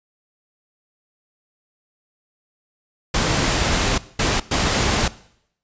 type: noise bursts at uneven times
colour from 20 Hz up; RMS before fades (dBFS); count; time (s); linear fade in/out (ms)
pink; -19; 3; 3.14-3.98 / 4.19-4.4 / 4.51-5.08; 5
effects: noise-tail reverb RT60 0.7 s tail -19 dB re dry + resampled to 16000 Hz